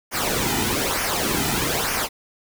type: noise with flanger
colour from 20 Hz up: pink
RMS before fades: -23 dBFS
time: 0.11-2.09 s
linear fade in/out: 50 ms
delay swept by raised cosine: 0.25 to 1.85 ms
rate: 1.1 Hz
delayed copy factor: -0.65
effects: none